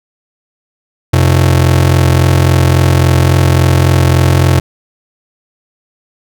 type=ring-modulated tone; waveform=45% pulse; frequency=110 Hz; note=A2; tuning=in tune; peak=-3 dBFS; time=1.13-4.6 s; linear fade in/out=5 ms; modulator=21.8 Hz; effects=none